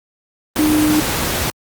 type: tone in noise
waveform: sine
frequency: 304.8 Hz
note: D#4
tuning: 36 cents flat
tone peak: -12 dBFS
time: 0.59-1 s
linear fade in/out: 0 ms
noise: pink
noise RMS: -19 dBFS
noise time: 0.56-1.5 s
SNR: +4 dB
effects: high-pass 60 Hz 12 dB/octave + Opus 32 kbps